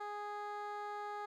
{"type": "tone with band-pass filter", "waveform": "15% pulse", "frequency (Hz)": 414.2, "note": "G#4", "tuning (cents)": -5, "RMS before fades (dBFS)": -43, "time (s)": [0, 1.26], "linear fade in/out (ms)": 10, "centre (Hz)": 830, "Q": 1.1, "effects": []}